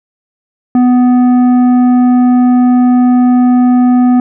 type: tone with tanh clipping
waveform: sine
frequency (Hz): 248.4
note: B3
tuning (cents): +10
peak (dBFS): -6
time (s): 0.75-4.2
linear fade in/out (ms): 2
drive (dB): 9
effects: none